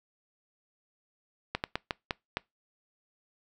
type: slowing click train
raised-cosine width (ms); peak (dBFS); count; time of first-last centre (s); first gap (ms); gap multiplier
0.3; -13; 6; 1.55-2.371; 89; 1.31
effects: noise-tail reverb RT60 0.2 s tail -24 dB re dry